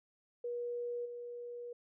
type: tone with level steps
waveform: sine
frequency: 481 Hz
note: B4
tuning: 46 cents flat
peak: -36 / -42 dBFS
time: 0.44-1.73 s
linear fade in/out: 5 ms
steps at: 1.05 s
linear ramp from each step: 10 ms
effects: none